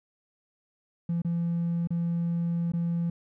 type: tone with dropouts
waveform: triangle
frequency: 170 Hz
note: F3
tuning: 46 cents flat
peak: -22 dBFS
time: 1.09-3.1 s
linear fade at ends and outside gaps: 5 ms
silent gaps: 1.219-1.247 / 1.873-1.905 / 2.72-2.735 s
effects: tanh soft clip ceiling -21 dBFS